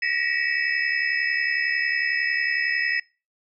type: tone cluster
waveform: sine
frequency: 1876 / 1947 / 2271 / 2614 / 5150 Hz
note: A#6 / B6 / C#7 / E7 / E8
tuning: +11 / -25 / +41 / -15 / -41 cents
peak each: -27 / -25 / -31 / -30 / -33 dBFS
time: 0.02-3 s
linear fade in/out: 5 ms
effects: noise-tail reverb RT60 0.3 s tail -23 dB re dry